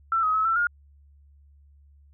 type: tone with pitch steps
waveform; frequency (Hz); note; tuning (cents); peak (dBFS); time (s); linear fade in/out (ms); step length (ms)
sine; 1339 / 1265 / 1290 / 1340 / 1421; E6 / D#6 / E6 / E6 / F6; +27 / +28 / -38 / +28 / +30; -20; 0.12-0.67; 2; 110
effects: added 71 Hz sine -52 dBFS peak until 2.13 s